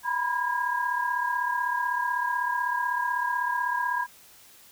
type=tone cluster; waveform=sine; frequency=966 / 1002 / 1630 Hz; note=B5 / B5 / G#6; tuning=-39 / +25 / -33 cents; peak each=-29 dBFS; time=0.03-4.07 s; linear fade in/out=50 ms; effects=white hiss -53 dBFS RMS until 4.71 s